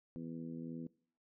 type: harmonic tone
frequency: 82.41 Hz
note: E2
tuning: in tune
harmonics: 2 / 3 / 4 / 5 / 6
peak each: -47 / -44 / -51 / -60 / -56 dBFS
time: 0.16-0.87 s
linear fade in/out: 0 ms
effects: noise-tail reverb RT60 0.5 s tail -22 dB re dry